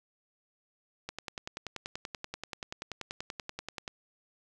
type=click train; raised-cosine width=0.2 ms; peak=-20 dBFS; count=30; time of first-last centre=1.09-3.878 s; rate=10.4 Hz; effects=none